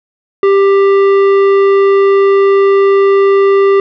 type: tone with tanh clipping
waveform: triangle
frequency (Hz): 394.3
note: G4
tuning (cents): +10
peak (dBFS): -7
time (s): 0.43-3.8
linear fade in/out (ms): 2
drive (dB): 16
effects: none